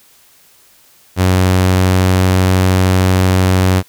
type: tone with pitch glide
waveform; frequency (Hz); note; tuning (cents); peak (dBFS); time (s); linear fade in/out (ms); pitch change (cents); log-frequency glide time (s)
sawtooth; 92.5 to 93.04; F#2 to F#2; 0 to +10; -5; 1.16-3.83; 50; +10; 1.49-2.46
effects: white hiss -48 dBFS RMS until 3.88 s